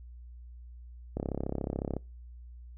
click train, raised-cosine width 2 ms, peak -19 dBFS, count 28, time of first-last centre 1.17-1.966 s, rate 33.9 Hz, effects noise-tail reverb RT60 0.3 s tail -26 dB re dry + added 60 Hz sine -45 dBFS peak until 2.77 s

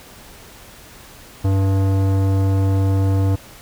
sine tone with tanh clipping, 96.8 Hz, G2, 21 cents flat, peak -16 dBFS, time 1.44-3.36 s, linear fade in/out 10 ms, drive 17 dB, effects pink hiss -42 dBFS RMS until 3.61 s

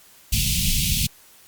pink band-stop noise, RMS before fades -21 dBFS, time 0.32-1.07 s, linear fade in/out 10 ms, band 210 to 2500 Hz, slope 48 dB/octave, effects white hiss -51 dBFS RMS until 1.47 s + Opus 48 kbps

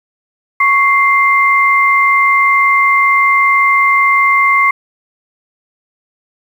sine tone pair together, 1108.7 / 2093 Hz, C#6 / C7, 0 / 0 cents, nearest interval major seventh, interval 1100 cents, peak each -10 dBFS, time 0.6-4.71 s, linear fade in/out 5 ms, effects 7-bit

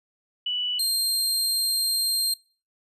sine / sawtooth tone pair in turn, 2960 / 4186 Hz, F#7 / C8, 0 / 0 cents, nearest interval tritone, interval 600 cents, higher second, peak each -24 / -19 dBFS, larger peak second, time 0.46-0.79 / 0.79-2.34 s, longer second, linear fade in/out 5 ms, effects noise-tail reverb RT60 0.4 s tail -24 dB re dry + resampled to 32000 Hz

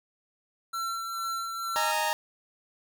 square tone with tremolo, 1351 Hz, E6, 42 cents sharp, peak -30 dBFS, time 0.73-1.92 s, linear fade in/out 10 ms, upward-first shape sine, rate 2.2 Hz, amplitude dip 35%
sawtooth chord, D# suspended fourth, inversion none, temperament equal with one note detuned, 622.3 / 830.6 / 923.2 Hz, D#5 / G#5 / A#5, 0 / 0 / -17 cents, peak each -29 / -28 / -24 dBFS, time 1.76-2.13 s, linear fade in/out 0 ms
effects none

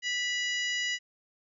harmonic tone with a mistuned harmonic, 985 Hz, B5, 5 cents flat, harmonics 2 / 3 / 4 / 5 / 6 / 7, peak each -31 / -33 / -43 / -41 / -42 / -41 dBFS, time 0.02-0.99 s, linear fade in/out 50 ms, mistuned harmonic 3, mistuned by -28 cents, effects none

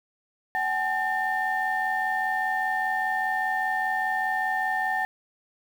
sine tone cluster, 756 / 841 / 1800 Hz, F#5 / G#5 / A6, +37 / +22 / +39 cents, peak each -27 / -30 / -26 dBFS, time 0.55-5.05 s, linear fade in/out 0 ms, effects tanh soft clip ceiling -16 dBFS + 8-bit

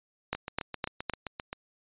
two click trains, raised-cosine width 0.3 ms, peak -19 / -13 dBFS, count 10 / 4, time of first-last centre 0.35-1.53 / 0.33-1.097 s, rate 7.63 / 3.91 Hz, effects resampled to 8000 Hz

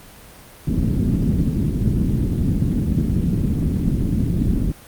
white low-pass noise, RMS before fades -19 dBFS, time 0.67-4.72 s, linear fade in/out 2 ms, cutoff 250 Hz, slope 24 dB/octave, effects pink hiss -43 dBFS RMS until 4.87 s + Opus 32 kbps

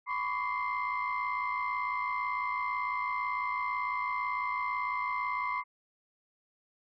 sine tone cluster, 1001 / 1107 / 1165 / 2090 Hz, B5 / C#6 / D6 / C7, +23 / -3 / -14 / -2 cents, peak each -33 / -35 / -39 / -35 dBFS, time 0.06-5.64 s, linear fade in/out 50 ms, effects tanh soft clip ceiling -23 dBFS

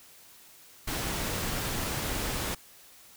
pink noise, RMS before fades -32 dBFS, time 0.87-2.55 s, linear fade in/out 10 ms, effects white hiss -54 dBFS RMS until 3.16 s

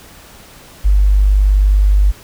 sine tone, 49.63 Hz, G1, 22 cents sharp, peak -7 dBFS, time 0.84-2.12 s, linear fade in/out 20 ms, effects pink hiss -40 dBFS RMS until 2.23 s

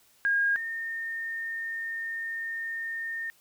sine tone pair in turn, 1626 / 1825.1 Hz, G#6 / A#6, -37 / -37 cents, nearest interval major second, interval 200 cents, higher second, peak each -22 / -31 dBFS, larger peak first, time 0.25-0.56 / 0.56-3.3 s, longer second, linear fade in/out 0 ms, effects white hiss -62 dBFS RMS until 3.4 s

